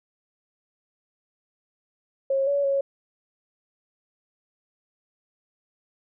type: tone with pitch steps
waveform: sine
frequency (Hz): 542 / 566 / 552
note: C#5 / C#5 / C#5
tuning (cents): -39 / +36 / -7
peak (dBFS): -20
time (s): 2.3-2.81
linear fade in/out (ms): 5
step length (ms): 170
effects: none